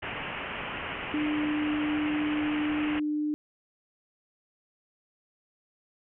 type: low-pass noise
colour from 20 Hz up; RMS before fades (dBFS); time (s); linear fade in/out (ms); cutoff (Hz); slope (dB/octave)
white; -36; 0.02-3; 10; 3000; 96
type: tone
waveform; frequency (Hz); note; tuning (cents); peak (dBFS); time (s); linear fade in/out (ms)
sine; 300.2; D4; +38; -26; 1.14-3.34; 0
effects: none